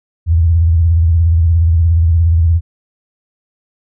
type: tone with vibrato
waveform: sine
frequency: 83 Hz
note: E2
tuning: 12 cents sharp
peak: -7 dBFS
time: 0.26-2.61 s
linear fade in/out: 50 ms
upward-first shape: square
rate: 17 Hz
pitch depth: 78 cents each way
effects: none